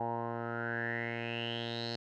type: tone with low-pass filter sweep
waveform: 10% pulse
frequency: 116.8 Hz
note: A#2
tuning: 4 cents sharp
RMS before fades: -37 dBFS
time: 0-1.96 s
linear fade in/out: 5 ms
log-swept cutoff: 850 to 4500 Hz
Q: 8.5
effects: none